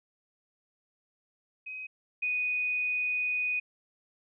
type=tone pair in turn; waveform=sine; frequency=2522 / 2484 Hz; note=D#7 / D#7; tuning=+23 / -3 cents; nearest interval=unison; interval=26 cents; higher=first; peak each=-37 / -27 dBFS; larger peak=second; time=1.66-1.87 / 2.22-3.6 s; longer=second; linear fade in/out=10 ms; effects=none